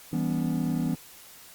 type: chord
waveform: triangle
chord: C# half-diminished seventh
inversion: first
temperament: equal with one note detuned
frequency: 164.81 / 196 / 246.9 / 284.3 Hz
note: E3 / G3 / B3 / C#4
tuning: 0 / 0 / 0 / +44 cents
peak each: -27 / -31 / -27 / -31 dBFS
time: 0.13-0.95 s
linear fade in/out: 2 ms
effects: white hiss -49 dBFS RMS until 1.54 s + Opus 48 kbps